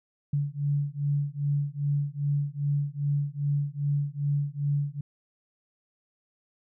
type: beating tone pair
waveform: sine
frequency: 142.4 / 144.9 Hz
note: C#3 / D3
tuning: +47 / -23 cents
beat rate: 2.5 Hz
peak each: -28 dBFS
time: 0.33-5.01 s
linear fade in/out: 5 ms
effects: none